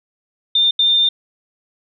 sine tone bursts at uneven times, 3606 Hz, A7, 42 cents sharp, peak -11 dBFS, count 2, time 0.55-0.71 / 0.79-1.09 s, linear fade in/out 5 ms, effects none

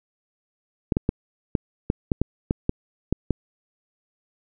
clicks, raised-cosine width 3 ms, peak -7 dBFS, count 11, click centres 0.922 / 0.969 / 1.091 / 1.552 / 1.901 / 2.118 / 2.216 / 2.509 / 2.694 / 3.126 / 3.307 s, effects none

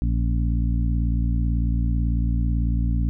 harmonic tone with a mistuned harmonic, 58.1 Hz, A#1, 5 cents flat, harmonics 1 / 2 / 3 / 4 / 5, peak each -20 / -26 / -30 / -32 / -34 dBFS, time 0.02-3.09 s, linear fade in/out 0 ms, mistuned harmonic 5, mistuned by -50 cents, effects none

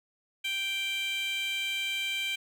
15% pulse tone with high-pass filter, 784 Hz, G5, in tune, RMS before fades -32 dBFS, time 0.44-2.36 s, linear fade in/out 10 ms, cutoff 2700 Hz, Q 9.4, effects none

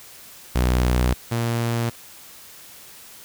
sawtooth tone pair in turn, 61.74 / 117.02 Hz, B1 / A#2, 0 / +7 cents, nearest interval major seventh, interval 1107 cents, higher second, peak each -13 / -17 dBFS, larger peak first, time 0.55-1.14 / 1.31-1.9 s, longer neither, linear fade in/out 10 ms, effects white hiss -44 dBFS RMS until 3.24 s

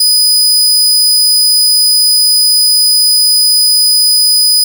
sawtooth tone, 4978 Hz, D#8, in tune, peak -3 dBFS, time 0-4.64 s, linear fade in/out 5 ms, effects 7-bit

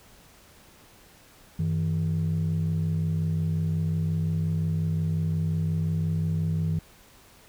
sine tone pair together, 95.4 / 161.03 Hz, G2 / E3, -47 / -40 cents, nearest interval major sixth, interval 907 cents, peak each -26 / -23 dBFS, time 1.59-6.79 s, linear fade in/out 5 ms, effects tanh soft clip ceiling -20 dBFS + pink hiss -54 dBFS RMS until 7.48 s

